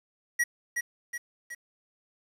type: tone with echo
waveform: square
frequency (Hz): 1916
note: A#6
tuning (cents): +47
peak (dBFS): -23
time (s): 0.39-0.44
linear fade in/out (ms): 10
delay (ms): 370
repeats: 3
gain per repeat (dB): -5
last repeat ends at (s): 1.55
effects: resampled to 32000 Hz + 9-bit